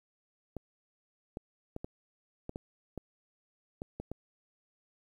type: clicks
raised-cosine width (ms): 2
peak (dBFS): -25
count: 10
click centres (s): 0.567 / 1.371 / 1.764 / 1.845 / 2.494 / 2.559 / 2.977 / 3.819 / 4 / 4.116
effects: 10-bit